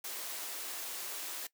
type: high-pass noise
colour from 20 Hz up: white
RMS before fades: -41 dBFS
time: 0.04-1.47 s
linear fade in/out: 5 ms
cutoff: 300 Hz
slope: 24 dB/octave
effects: noise-tail reverb RT60 0.1 s tail -19 dB re dry